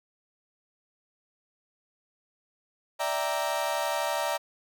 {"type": "chord", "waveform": "35% pulse", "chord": "E half-diminished seventh", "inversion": "third", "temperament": "equal", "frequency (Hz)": [587.3, 659.3, 784, 932.3], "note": ["D5", "E5", "G5", "Bb5"], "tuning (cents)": [0, 0, 0, 0], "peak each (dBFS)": [-30, -31, -34, -30], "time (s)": [2.99, 4.38], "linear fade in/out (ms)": 20, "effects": []}